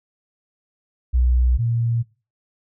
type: tone pair in turn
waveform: sine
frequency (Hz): 61.74 / 116.84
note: B1 / A#2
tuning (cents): 0 / +4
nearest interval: major seventh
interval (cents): 1104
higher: second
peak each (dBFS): -14 / -18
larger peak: first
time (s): 1.13-1.58 / 1.58-2.03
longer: neither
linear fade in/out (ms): 20
effects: noise-tail reverb RT60 0.3 s tail -19 dB re dry